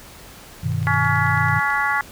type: chord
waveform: sine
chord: G augmented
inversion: none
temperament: equal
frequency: 98 / 123.47 / 155.56 Hz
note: G2 / B2 / D#3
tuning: 0 / 0 / 0 cents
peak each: -24 dBFS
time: 0.63-1.6 s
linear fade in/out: 10 ms
type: click train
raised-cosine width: 0.2 ms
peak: -24 dBFS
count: 10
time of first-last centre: 0.72-1.704 s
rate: 9.15 Hz
type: harmonic tone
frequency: 282.1 Hz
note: C#4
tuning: 30 cents sharp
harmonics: 3 / 4 / 5 / 6 / 7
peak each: -24 / -24 / -24 / -24 / -24 dBFS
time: 0.87-2.01 s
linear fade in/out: 0 ms
effects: pink hiss -42 dBFS RMS until 2.11 s